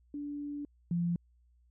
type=tone pair in turn; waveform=sine; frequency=289.8 / 172.32 Hz; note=D4 / F3; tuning=-23 / -23 cents; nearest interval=major sixth; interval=900 cents; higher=first; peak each=-36 / -28 dBFS; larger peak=second; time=0.14-0.65 / 0.91-1.16 s; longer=first; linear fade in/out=2 ms; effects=added 60 Hz sine -63 dBFS peak until 1.7 s